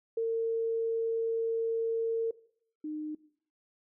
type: tone pair in turn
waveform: sine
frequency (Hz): 454.8 / 305.5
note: A#4 / D#4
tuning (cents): -43 / -32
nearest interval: perfect fifth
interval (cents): 689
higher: first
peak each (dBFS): -27 / -34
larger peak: first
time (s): 0.17-2.31 / 2.84-3.15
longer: first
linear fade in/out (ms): 5
effects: noise-tail reverb RT60 0.6 s tail -19 dB re dry